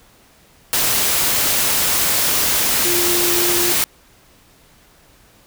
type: tone in noise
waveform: sine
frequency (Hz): 350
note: F4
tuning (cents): +4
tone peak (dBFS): -21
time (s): 2.85-3.72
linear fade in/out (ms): 0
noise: white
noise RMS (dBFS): -17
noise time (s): 0.73-3.84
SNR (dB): -7
effects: pink hiss -51 dBFS RMS until 5.46 s